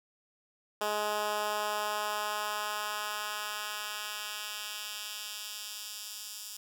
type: tone with high-pass filter sweep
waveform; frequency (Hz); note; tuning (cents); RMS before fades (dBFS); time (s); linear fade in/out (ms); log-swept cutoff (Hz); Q
10% pulse; 209.9; G#3; +19; -36; 0.81-6.57; 5; 490 to 5600; 0.93
effects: none